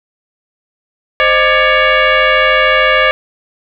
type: tone with frequency modulation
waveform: sine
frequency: 523.3 Hz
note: C5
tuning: in tune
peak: -7 dBFS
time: 1.2-3.11 s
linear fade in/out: 0 ms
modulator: 570 Hz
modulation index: 4
effects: none